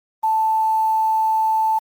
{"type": "tone with quantisation", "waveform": "sine", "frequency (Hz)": 880, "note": "A5", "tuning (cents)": 0, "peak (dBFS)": -15, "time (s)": [0.23, 1.79], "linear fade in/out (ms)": 10, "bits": 7, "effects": ["Opus 24 kbps"]}